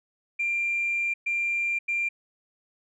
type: tone bursts at uneven times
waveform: sine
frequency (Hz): 2380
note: D7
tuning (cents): +22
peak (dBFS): -23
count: 3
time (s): 0.39-1.14 / 1.26-1.79 / 1.88-2.09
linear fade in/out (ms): 10
effects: tanh soft clip ceiling -19 dBFS